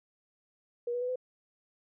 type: tone with pitch steps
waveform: sine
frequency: 478.6 / 487.8 / 497.2 / 506.8 Hz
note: A#4 / B4 / B4 / B4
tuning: +46 / -21 / +12 / +45 cents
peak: -30 dBFS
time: 0.87-1.158 s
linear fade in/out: 5 ms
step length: 72 ms
effects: none